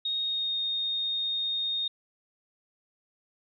sine tone with pitch glide, 3729 to 3695 Hz, A#7 to A#7, 0 to -16 cents, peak -27 dBFS, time 0.05-1.88 s, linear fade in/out 5 ms, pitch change -16 cents, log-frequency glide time 0.22-0.57 s, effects none

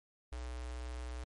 square tone with notch filter, 61.74 Hz, B1, in tune, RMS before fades -42 dBFS, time 0.32-1.24 s, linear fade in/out 5 ms, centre 180 Hz, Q 0.69, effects MP3 48 kbps

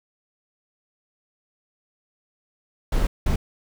brown noise bursts at uneven times, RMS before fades -20 dBFS, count 2, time 2.92-3.07 / 3.26-3.36 s, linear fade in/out 5 ms, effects none

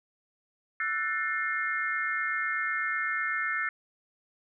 sine chord, F# half-diminished seventh, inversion third, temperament just, 1332 / 1480 / 1776 / 2131 Hz, E6 / F#6 / A6 / C7, +18 / 0 / +16 / +31 cents, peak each -34 / -35 / -31 / -33 dBFS, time 0.8-3.69 s, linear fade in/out 2 ms, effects none

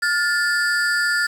square ring-modulated tone, 1585 Hz, G6, 19 cents sharp, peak -15 dBFS, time 0.02-1.27 s, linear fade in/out 10 ms, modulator 167 Hz, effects low-pass 9000 Hz 12 dB/octave + 7-bit

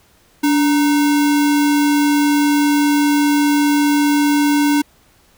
sine tone with sample-and-hold, 290.1 Hz, D4, 21 cents flat, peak -11 dBFS, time 0.43-4.82 s, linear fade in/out 10 ms, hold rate 1225 Hz, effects pink hiss -53 dBFS RMS until 5.37 s

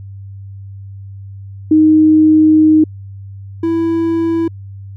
sine / triangle tone pair in turn, 311.1 / 330.3 Hz, D#4 / E4, 0 / +4 cents, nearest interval minor second, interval 104 cents, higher second, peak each -5 / -10 dBFS, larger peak first, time 1.71-2.84 / 3.63-4.48 s, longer first, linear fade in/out 5 ms, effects added 98 Hz sine -28 dBFS peak until 4.96 s

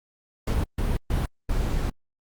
brown noise bursts at uneven times, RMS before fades -24 dBFS, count 4, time 0.47-0.64 / 0.78-0.97 / 1.1-1.26 / 1.49-1.9 s, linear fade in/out 5 ms, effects Opus 48 kbps

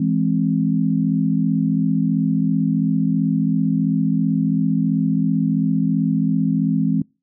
sine chord, E augmented, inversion none, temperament equal with one note detuned, 164.81 / 207.7 / 263 Hz, E3 / G#3 / B#3, 0 / 0 / +9 cents, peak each -20 dBFS, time 0-7.02 s, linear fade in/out 5 ms, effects noise-tail reverb RT60 0.3 s tail -26 dB re dry

